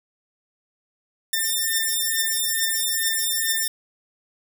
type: beating tone pair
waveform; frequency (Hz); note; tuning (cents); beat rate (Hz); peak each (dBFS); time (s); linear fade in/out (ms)
5% pulse; 1800 / 1802.3; A6 / A6; +39 / +41; 2.3; -13; 1.33-3.68; 5
effects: none